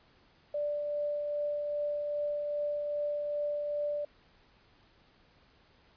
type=tone with tremolo; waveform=sine; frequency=587.3 Hz; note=D5; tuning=in tune; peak=-29 dBFS; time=0.54-4.05 s; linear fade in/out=5 ms; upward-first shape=triangle; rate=2.5 Hz; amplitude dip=30%; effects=pink hiss -64 dBFS RMS until 5.96 s + resampled to 11025 Hz